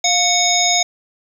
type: harmonic tone with a mistuned harmonic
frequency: 740 Hz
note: F#5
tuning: in tune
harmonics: 1 / 3 / 5 / 7 / 9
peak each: -19 / -21 / -19 / -22 / -17 dBFS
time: 0.04-0.83 s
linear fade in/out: 5 ms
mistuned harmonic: 1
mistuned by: -84 cents
effects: 7-bit